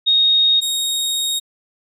sine / sawtooth tone pair in turn, 3729 / 3743 Hz, A#7 / A#7, 0 / +6 cents, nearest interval unison, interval 6 cents, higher second, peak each -11 / -15 dBFS, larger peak first, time 0.06-0.61 / 0.61-1.4 s, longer second, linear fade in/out 20 ms, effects resampled to 32000 Hz

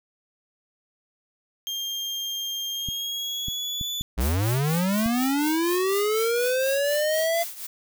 35% pulse tone with pitch glide, 3203 to 3473 Hz, G7 to A7, +37 to -23 cents, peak -26 dBFS, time 1.67-4.02 s, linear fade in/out 0 ms, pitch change +140 cents, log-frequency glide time 2.71-3.91 s
clicks, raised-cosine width 5 ms, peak -21 dBFS, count 5, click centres 2.887 / 3.484 / 3.812 / 4.011 / 5.061 s
square linear sweep, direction up, 55 to 684 Hz, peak -22 dBFS, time 4.17-7.44 s, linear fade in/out 20 ms
blue noise with tremolo, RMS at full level -32 dBFS, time 4.2-7.67 s, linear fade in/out 10 ms, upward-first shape triangle, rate 4.1 Hz, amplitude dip 75%
effects none

